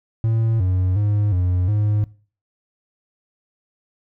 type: tone with pitch steps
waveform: triangle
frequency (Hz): 112.8 / 92.2 / 103.8 / 90.3 / 105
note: A2 / F#2 / G#2 / F#2 / G#2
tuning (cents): +44 / -6 / 0 / -42 / +19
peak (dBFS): -14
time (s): 0.24-2.04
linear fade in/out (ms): 0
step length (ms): 360
effects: noise-tail reverb RT60 0.4 s tail -21 dB re dry